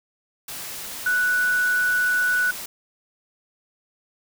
sine tone in noise, 1480 Hz, F#6, in tune, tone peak -18 dBFS, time 1.06-2.51 s, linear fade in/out 5 ms, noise white, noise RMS -34 dBFS, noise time 0.48-2.66 s, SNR +13 dB, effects none

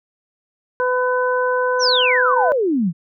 harmonic tone, 502 Hz, B4, 28 cents sharp, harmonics 1 / 2 / 3, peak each -18 / -21 / -23 dBFS, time 0.8-2.52 s, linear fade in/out 0 ms
sine exponential sweep, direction down, 6240 to 155.56 Hz, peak -15 dBFS, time 1.79-2.93 s, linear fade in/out 50 ms
effects none

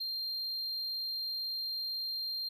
triangle tone, 4186 Hz, C8, in tune, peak -33 dBFS, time 0-2.49 s, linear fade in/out 10 ms, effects none

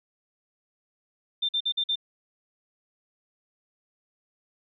sine tone bursts, 3585 Hz, A7, 32 cents sharp, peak -23 dBFS, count 5, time 1.42-1.957 s, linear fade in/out 10 ms, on 69 ms, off 48 ms, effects none

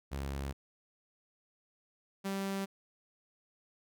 sawtooth tone pair in turn, 68.9 / 195.26 Hz, C#2 / G3, -10 / -7 cents, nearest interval octave + tritone, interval 1803 cents, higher second, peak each -32 / -30 dBFS, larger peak second, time 0.11-0.53 / 2.24-2.66 s, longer neither, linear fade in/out 20 ms, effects none

